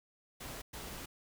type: noise bursts at uneven times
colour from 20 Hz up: pink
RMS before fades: -45 dBFS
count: 2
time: 0.4-0.62 / 0.73-1.06 s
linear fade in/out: 10 ms
effects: none

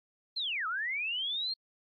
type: linear two-way sweep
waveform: sine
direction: down then up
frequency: 4273 to 1244.5 to 4273 Hz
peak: -31 dBFS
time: 0.36-1.54 s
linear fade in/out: 10 ms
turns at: 0.67 s
effects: AAC 32 kbps

